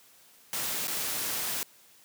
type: noise with dropouts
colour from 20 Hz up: white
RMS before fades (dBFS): -32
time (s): 0.53-1.63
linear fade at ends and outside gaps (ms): 0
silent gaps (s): 0.872-0.88
effects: white hiss -58 dBFS RMS until 2.04 s + high-pass 100 Hz 12 dB/octave